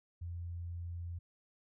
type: tone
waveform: sine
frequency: 86.1 Hz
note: F2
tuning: 24 cents flat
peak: -39 dBFS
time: 0.21-1.19 s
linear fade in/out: 10 ms
effects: none